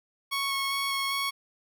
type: tone with vibrato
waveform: 15% pulse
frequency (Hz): 1102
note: C#6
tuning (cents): -11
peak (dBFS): -21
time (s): 0.31-1.31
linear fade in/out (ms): 20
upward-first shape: square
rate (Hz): 2.5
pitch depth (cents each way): 9
effects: none